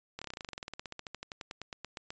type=slowing click train; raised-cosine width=0.2 ms; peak=-23 dBFS; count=30; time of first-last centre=0.19-2.105 s; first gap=26 ms; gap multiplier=1.06; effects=resampled to 16000 Hz